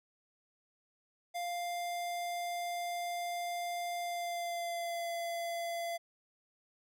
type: tone with pitch glide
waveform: square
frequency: 698.5 to 681.4 Hz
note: F5 to F5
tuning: 0 to -43 cents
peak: -36 dBFS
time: 1.34-5.98 s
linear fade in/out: 20 ms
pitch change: -43 cents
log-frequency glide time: 4-5.1 s
effects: none